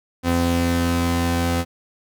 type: tone pair together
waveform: sawtooth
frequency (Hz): 85.46 / 256.1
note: F2 / C4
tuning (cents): -37 / -37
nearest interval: octave + perfect fifth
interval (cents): 1900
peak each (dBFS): -17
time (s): 0.23-1.65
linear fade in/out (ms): 50
effects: none